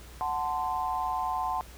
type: chord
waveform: sine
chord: F# diminished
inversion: none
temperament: equal with one note detuned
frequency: 740 / 880 / 1036.3 Hz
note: F#5 / A5 / C6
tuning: 0 / 0 / -17 cents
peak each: -32 dBFS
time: 0.21-1.61 s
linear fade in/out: 0 ms
effects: added 60 Hz sine -47 dBFS peak until 1.77 s + pink hiss -51 dBFS RMS until 1.77 s